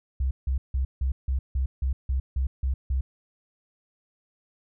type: tone bursts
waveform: sine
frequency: 65.7 Hz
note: C2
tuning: 8 cents sharp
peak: -22 dBFS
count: 11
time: 0.2-3.01 s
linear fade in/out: 5 ms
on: 110 ms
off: 160 ms
effects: none